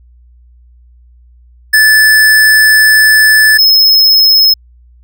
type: tone pair in turn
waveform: square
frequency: 1742 / 5171 Hz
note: A6 / E8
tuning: -18 / -34 cents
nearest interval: octave + perfect fifth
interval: 1884 cents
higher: second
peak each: -4 dBFS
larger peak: neither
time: 1.73-3.58 / 3.58-4.54 s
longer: first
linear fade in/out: 10 ms
effects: added 60 Hz sine -39 dBFS peak until 5.03 s